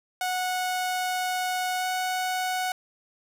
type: tone with pitch glide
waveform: sawtooth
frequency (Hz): 735 to 739.3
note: F#5 to F#5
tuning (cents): -12 to -2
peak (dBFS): -22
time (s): 0.21-2.72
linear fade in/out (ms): 2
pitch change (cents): +10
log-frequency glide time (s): 1.78-1.85
effects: none